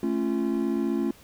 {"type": "chord", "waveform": "triangle", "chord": "A augmented", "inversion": "none", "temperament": "just", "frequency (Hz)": [220, 275, 343.8], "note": ["A3", "C#4", "E#4"], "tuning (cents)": [0, -14, -27], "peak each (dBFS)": -26, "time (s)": [0.03, 1.11], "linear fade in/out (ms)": 2, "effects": ["pink hiss -53 dBFS RMS until 1.23 s"]}